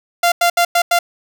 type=tone bursts at uneven times; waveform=sawtooth; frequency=693 Hz; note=F5; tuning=14 cents flat; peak=-7 dBFS; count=5; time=0.23-0.32 / 0.41-0.5 / 0.57-0.65 / 0.75-0.82 / 0.91-0.99 s; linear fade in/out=5 ms; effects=none